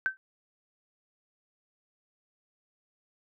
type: tone with exponential decay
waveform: sine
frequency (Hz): 1545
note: G6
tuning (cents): -26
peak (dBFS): -20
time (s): 0.06-0.17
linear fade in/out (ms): 0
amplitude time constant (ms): 23
effects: none